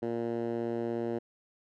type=tone with band-pass filter; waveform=10% pulse; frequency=116.9 Hz; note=A#2; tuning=5 cents sharp; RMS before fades=-33 dBFS; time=0.02-1.19 s; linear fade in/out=10 ms; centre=350 Hz; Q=1.3; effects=none